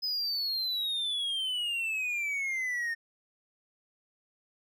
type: exponential sweep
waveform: triangle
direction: down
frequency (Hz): 5080 to 1822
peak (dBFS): -28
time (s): 0.02-2.95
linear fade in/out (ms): 20
effects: none